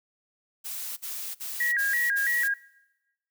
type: noise bursts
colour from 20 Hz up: blue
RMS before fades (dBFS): -35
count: 5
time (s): 0.64-2.486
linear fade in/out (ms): 20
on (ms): 330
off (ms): 49
type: tone with vibrato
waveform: sine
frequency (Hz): 1765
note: A6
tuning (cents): +5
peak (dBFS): -23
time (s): 1.6-2.54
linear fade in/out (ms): 5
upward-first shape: square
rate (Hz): 3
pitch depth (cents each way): 140
effects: noise-tail reverb RT60 1.0 s tail -22 dB re dry